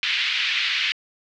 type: band-pass noise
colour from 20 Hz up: pink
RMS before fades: -23 dBFS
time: 0.03-0.92 s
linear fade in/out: 0 ms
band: 2100 to 3800 Hz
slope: 24 dB/octave
effects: low-pass 6000 Hz 12 dB/octave